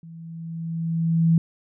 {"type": "tone with level ramp", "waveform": "sine", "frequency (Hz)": 164.81, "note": "E3", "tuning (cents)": 0, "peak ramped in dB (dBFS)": [-39, -13], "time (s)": [0.03, 1.38], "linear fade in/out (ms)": 2, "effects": []}